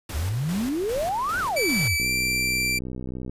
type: noise with tremolo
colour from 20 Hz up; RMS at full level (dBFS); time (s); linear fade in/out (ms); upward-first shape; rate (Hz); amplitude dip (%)
pink; -35; 0.09-1.88; 5; square; 2.5; 45
type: exponential two-way sweep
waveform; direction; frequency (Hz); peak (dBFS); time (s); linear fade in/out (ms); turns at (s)
sine; up then down; 65.41 to 1568 to 65.41; -23; 0.12-1.98; 50; 1.39
type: tone with pitch glide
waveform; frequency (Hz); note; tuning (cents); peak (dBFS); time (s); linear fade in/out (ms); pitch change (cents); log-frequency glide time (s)
sawtooth; 2309 to 2349; D7 to D7; -30 to 0; -19; 1.56-2.79; 10; +30; 1.98-2.08
type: click train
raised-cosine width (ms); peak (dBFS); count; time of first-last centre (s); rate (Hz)
3; -21; 83; 2-3.295; 63.3
effects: resampled to 32000 Hz